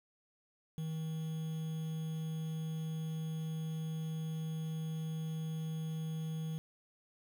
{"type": "tone with quantisation", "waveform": "triangle", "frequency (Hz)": 159.2, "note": "D#3", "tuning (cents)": 40, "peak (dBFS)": -34, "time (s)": [0.78, 6.58], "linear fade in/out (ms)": 0, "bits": 9, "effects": []}